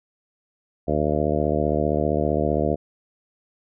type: harmonic tone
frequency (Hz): 75.3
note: D2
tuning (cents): +44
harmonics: 1 / 2 / 3 / 4 / 5 / 6 / 7 / 8 / 9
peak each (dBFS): -28 / -28 / -28 / -28 / -28 / -28 / -28 / -28 / -28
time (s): 0.87-2.76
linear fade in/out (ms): 20
effects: none